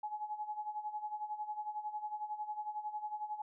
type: tone with tremolo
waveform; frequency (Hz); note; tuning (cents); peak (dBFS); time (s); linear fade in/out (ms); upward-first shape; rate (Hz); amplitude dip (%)
sine; 846; G#5; +32; -35; 0.03-3.42; 5; sine; 11; 75
effects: none